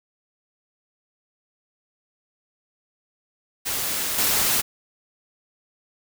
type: noise with level steps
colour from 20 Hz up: white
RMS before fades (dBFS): -26 / -21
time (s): 3.65-4.62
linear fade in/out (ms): 20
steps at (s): 4.18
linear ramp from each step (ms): 5
effects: none